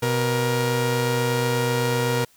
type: tone pair together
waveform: sawtooth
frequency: 125.12 / 472.4 Hz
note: B2 / A#4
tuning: +23 / +23 cents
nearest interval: octave + major seventh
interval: 2300 cents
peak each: -19 dBFS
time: 0.02-2.25 s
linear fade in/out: 10 ms
effects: white hiss -57 dBFS RMS until 2.36 s